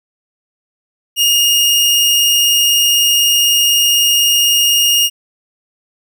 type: tone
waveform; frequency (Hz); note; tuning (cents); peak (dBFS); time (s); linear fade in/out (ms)
sawtooth; 2846; F7; +32; -6; 1.16-5.1; 50
effects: none